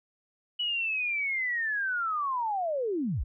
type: linear sweep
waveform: sine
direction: down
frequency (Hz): 2960 to 34.88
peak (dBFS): -27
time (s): 0.59-3.24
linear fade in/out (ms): 10
effects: none